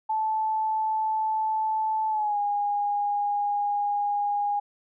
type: tone with pitch glide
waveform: sine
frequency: 873 to 819.3 Hz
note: A5 to G#5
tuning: -14 to -24 cents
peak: -23 dBFS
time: 0.09-4.6 s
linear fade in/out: 10 ms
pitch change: -110 cents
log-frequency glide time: 2.09-2.38 s
effects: none